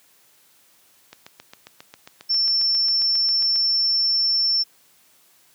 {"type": "click train", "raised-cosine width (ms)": 0.2, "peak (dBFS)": -22, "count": 19, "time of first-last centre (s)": [1.13, 3.559], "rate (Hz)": 7.41}
{"type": "tone", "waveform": "sine", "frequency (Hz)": 5390, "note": "E8", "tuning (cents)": 38, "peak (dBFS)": -17, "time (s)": [2.29, 4.64], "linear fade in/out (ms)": 20}
{"effects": ["white hiss -57 dBFS RMS until 5.54 s", "high-pass 100 Hz 12 dB/octave"]}